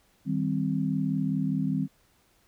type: chord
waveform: sine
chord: C minor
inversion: first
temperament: just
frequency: 156.98 / 196.22 / 261.6 Hz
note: Eb3 / G3 / C4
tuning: +16 / +2 / 0 cents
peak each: -29 dBFS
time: 0.25-1.88 s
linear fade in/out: 50 ms
effects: pink hiss -65 dBFS RMS until 2.47 s